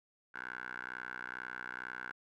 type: tone with band-pass filter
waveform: 10% pulse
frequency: 62.2 Hz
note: B1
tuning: 13 cents sharp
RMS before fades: -44 dBFS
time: 0.34-2.12 s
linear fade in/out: 10 ms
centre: 1500 Hz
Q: 6.3
effects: none